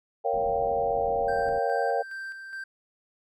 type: chord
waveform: sine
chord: G half-diminished seventh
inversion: first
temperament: equal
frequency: 466.2 / 554.4 / 698.5 / 784 Hz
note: Bb4 / Db5 / F5 / G5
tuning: 0 / 0 / 0 / 0 cents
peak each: -29 dBFS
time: 0.24-2.03 s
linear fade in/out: 20 ms
type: low-pass noise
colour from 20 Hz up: pink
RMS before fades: -42 dBFS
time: 0.33-1.59 s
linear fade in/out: 5 ms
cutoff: 880 Hz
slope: 48 dB/octave
type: tone with tremolo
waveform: triangle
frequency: 1568 Hz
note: G6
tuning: in tune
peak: -32 dBFS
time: 1.28-2.64 s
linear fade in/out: 5 ms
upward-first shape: square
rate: 2.4 Hz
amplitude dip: 45%
effects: none